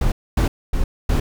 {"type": "noise bursts", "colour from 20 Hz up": "brown", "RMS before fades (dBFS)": -17, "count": 4, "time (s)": [0.01, 1.2], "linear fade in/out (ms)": 5, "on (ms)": 110, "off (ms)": 250, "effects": []}